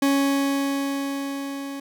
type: tone with level ramp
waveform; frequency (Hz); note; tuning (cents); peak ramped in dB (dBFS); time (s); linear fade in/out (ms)
40% pulse; 277.2; C#4; 0; -16 to -30; 0.02-1.8; 5
effects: none